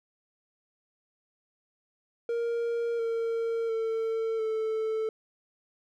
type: tone with pitch steps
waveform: triangle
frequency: 467.6 / 458.2 / 449.1 / 440.1 Hz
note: A#4 / A#4 / A4 / A4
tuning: +5 / -30 / +35 / 0 cents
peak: -25 dBFS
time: 2.29-5.09 s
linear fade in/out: 2 ms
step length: 700 ms
effects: none